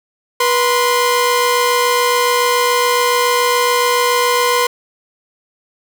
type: tone pair together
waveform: sawtooth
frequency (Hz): 486.1 / 1039.3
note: B4 / C6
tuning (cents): -28 / -12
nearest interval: octave + minor second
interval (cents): 1316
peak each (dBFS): -11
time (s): 0.4-4.67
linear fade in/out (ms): 5
effects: none